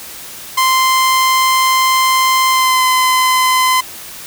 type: tone with pitch glide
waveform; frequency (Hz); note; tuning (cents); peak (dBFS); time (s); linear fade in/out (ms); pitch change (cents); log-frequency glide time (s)
sawtooth; 1042 to 1025.9; C6 to C6; -7 to -34; -6; 0.57-3.81; 10; -27; 2.5-2.86
effects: white hiss -31 dBFS RMS until 4.26 s